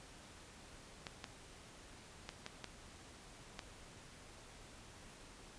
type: clicks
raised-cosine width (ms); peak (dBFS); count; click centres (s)
0.2; -26; 6; 1.068 / 1.242 / 2.291 / 2.464 / 2.643 / 3.592
effects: pink hiss -57 dBFS RMS until 5.58 s + resampled to 22050 Hz